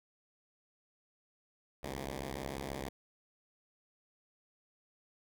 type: beating tone pair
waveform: 5% pulse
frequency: 66.5 / 74.4 Hz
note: C2 / D2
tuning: +29 / +23 cents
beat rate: 7.9 Hz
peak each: -29 / -33 dBFS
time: 1.83-2.89 s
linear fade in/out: 5 ms
effects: none